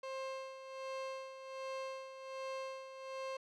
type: tone with tremolo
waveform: 30% pulse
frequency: 530 Hz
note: C5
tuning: 22 cents sharp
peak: -37 dBFS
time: 0.03-3.37 s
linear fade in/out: 5 ms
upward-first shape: sine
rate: 1.3 Hz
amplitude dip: 65%
effects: low-pass 5000 Hz 12 dB/octave